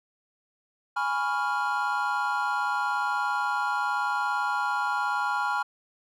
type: chord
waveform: triangle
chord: C# dominant seventh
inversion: second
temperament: equal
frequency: 830.6 / 987.8 / 1108.7 / 1396.9 Hz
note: G#5 / B5 / C#6 / E#6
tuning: 0 / 0 / 0 / 0 cents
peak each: -28 / -29 / -32 / -27 dBFS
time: 0.96-5.63 s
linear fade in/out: 10 ms
effects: none